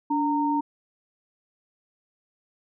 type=tone pair together; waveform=sine; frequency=290.1 / 921 Hz; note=D4 / A#5; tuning=-21 / -21 cents; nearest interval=octave + minor sixth; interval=2000 cents; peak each=-24 dBFS; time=0.1-0.61 s; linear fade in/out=10 ms; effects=none